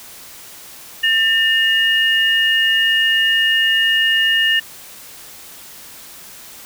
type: tone pair together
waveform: sine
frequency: 1799 / 2858 Hz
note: A6 / F7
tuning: +38 / +39 cents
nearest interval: minor sixth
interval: 801 cents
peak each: -15 dBFS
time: 1.03-4.6 s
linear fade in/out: 10 ms
effects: white hiss -38 dBFS RMS until 6.65 s